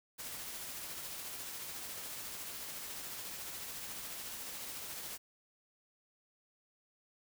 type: noise with tremolo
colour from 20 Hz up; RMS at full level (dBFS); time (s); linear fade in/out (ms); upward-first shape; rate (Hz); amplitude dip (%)
white; -43; 0.18-5.18; 20; triangle; 14; 30
effects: none